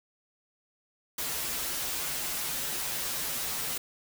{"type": "noise with comb filter", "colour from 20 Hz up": "white", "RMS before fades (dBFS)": -33, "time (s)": [1.18, 3.78], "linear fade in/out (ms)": 5, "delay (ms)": 10, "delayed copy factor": -0.7, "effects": []}